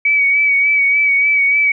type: tone with vibrato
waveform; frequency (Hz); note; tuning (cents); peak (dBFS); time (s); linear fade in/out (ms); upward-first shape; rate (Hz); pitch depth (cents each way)
sine; 2270; C#7; +41; -10; 0.05-1.72; 5; sine; 3.4; 32
effects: none